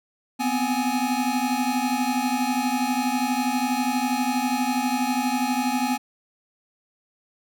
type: tone cluster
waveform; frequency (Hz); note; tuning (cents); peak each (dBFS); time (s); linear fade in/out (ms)
square; 245.9 / 258.2 / 835; B3 / C4 / G#5; -7 / -23 / +9; -27; 0.39-5.98; 20
effects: none